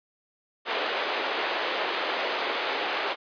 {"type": "band-pass noise", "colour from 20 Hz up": "pink", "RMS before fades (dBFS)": -29, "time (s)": [0.65, 3.16], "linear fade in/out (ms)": 50, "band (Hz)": [410, 3800], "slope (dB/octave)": 24, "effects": ["resampled to 11025 Hz"]}